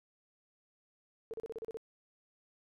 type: tone bursts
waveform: sine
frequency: 449.3 Hz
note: A4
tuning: 36 cents sharp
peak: -38 dBFS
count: 8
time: 1.31-1.771 s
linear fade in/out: 0 ms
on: 27 ms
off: 35 ms
effects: none